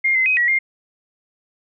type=tone with pitch steps; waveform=sine; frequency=2122 / 2058 / 2520 / 1923 / 2116 Hz; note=C7 / C7 / D#7 / B6 / C7; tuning=+24 / -29 / +21 / -47 / +19 cents; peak=-14 dBFS; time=0.04-0.59 s; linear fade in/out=10 ms; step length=110 ms; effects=none